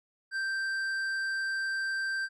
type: tone with tanh clipping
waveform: sine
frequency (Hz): 1568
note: G6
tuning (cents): 0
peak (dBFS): -31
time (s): 0.31-2.29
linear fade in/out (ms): 50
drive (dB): 9
effects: none